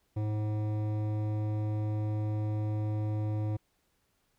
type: tone with hard clipping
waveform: sine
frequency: 106.5 Hz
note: G#2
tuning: 44 cents sharp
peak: -31 dBFS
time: 0.16-3.57 s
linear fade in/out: 10 ms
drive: 13 dB
effects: pink hiss -74 dBFS RMS until 4.38 s